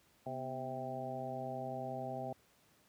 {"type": "harmonic tone with a mistuned harmonic", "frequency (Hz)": 130.81, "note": "C3", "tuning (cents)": 0, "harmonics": [1, 2, 3, 4, 5, 6], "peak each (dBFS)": [-46, -47, -50, -48, -43, -44], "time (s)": [0.26, 2.33], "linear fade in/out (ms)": 5, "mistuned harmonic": 2, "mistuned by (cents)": -78, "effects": ["pink hiss -69 dBFS RMS until 2.88 s", "high-pass 80 Hz 12 dB/octave"]}